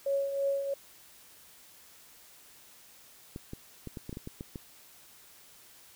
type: tone with tremolo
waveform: sine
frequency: 554.4 Hz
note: C#5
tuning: in tune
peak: -25 dBFS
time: 0.06-0.74 s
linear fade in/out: 5 ms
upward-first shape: triangle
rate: 3 Hz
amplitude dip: 60%
type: clicks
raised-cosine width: 3 ms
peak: -26 dBFS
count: 10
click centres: 3.361 / 3.534 / 3.873 / 3.972 / 4.094 / 4.128 / 4.171 / 4.274 / 4.409 / 4.558 s
effects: white hiss -56 dBFS RMS until 5.95 s